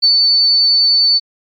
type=tone with ADSR envelope; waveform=sine; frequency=4505 Hz; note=C#8; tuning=27 cents sharp; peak=-6 dBFS; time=0.02-1.2 s; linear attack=20 ms; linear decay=90 ms; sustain=-2 dB; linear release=31 ms; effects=MP3 48 kbps